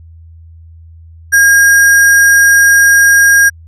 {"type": "tone with sample-and-hold", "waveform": "sine", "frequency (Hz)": 1624, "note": "G#6", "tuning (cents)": -39, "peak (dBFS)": -3, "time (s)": [1.32, 3.5], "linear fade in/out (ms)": 20, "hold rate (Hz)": 7350, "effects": ["added 82 Hz sine -33 dBFS peak until 3.67 s", "resampled to 32000 Hz"]}